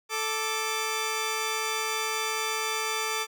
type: tone pair together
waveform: 10% pulse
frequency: 440 / 1174.7 Hz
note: A4 / D6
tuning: 0 / 0 cents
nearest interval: octave + perfect fourth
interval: 1700 cents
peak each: -22 dBFS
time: 0.09-3.27 s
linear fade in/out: 50 ms
effects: none